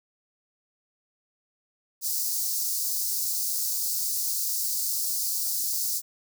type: high-pass noise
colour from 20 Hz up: white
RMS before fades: -28 dBFS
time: 2.01-6.02 s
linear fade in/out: 50 ms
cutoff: 4500 Hz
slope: 48 dB/octave
effects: none